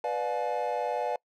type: chord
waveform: triangle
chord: B diminished seventh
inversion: none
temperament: just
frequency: 493.9 / 592.7 / 711.2 / 853.4 Hz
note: B4 / D5 / F5 / Ab5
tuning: 0 / +16 / +31 / +47 cents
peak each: -31 dBFS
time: 0.04-1.16 s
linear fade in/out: 2 ms
effects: noise-tail reverb RT60 0.1 s tail -26 dB re dry + tanh soft clip ceiling -17 dBFS